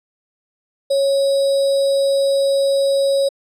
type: tone with sample-and-hold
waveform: sine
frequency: 551 Hz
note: C#5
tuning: 11 cents flat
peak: -13 dBFS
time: 0.9-3.29 s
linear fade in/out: 10 ms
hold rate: 4410 Hz
effects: low-pass 9000 Hz 12 dB/octave